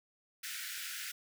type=high-pass noise; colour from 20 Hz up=pink; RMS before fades=-42 dBFS; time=0.43-1.12 s; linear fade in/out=10 ms; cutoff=1400 Hz; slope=96 dB/octave; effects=none